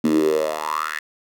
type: tone with high-pass filter sweep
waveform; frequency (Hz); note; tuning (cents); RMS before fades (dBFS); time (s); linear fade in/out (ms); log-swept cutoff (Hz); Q
10% pulse; 77.2; D#2; -13; -21; 0.04-0.99; 5; 240 to 1800; 7.4
effects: none